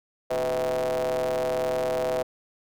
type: ring-modulated tone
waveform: 45% pulse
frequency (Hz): 69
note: C#2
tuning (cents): -7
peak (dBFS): -21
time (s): 0.3-2.23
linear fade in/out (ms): 10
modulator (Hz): 573
effects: none